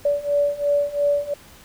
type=beating tone pair; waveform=sine; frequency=575 / 577.9 Hz; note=D5 / D5; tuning=-37 / -28 cents; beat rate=2.9 Hz; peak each=-22 / -20 dBFS; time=0.05-1.34 s; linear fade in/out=5 ms; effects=pink hiss -47 dBFS RMS until 1.64 s